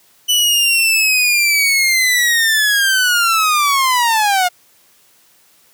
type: linear sweep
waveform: sawtooth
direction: down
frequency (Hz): 2988 to 705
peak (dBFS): -8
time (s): 0.28-4.49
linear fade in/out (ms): 20
effects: white hiss -52 dBFS RMS until 5.73 s + high-pass 80 Hz 12 dB/octave